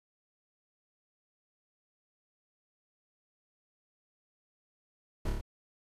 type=noise with echo; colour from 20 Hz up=brown; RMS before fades=-32 dBFS; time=5.25-5.3 s; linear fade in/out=5 ms; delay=28 ms; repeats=4; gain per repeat=-2 dB; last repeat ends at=5.412 s; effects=resampled to 32000 Hz